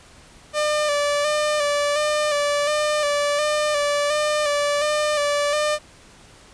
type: tone with vibrato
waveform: sawtooth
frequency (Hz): 591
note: D5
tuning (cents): +11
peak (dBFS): -15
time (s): 0.53-5.79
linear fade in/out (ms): 50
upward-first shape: square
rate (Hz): 1.4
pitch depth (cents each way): 31
effects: pink hiss -48 dBFS RMS until 6.53 s + resampled to 22050 Hz